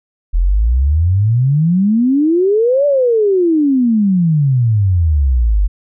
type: exponential two-way sweep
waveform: sine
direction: up then down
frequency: 40 to 587.3 to 46.55 Hz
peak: -9 dBFS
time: 0.33-5.68 s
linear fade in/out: 20 ms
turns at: 2.86 s
effects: none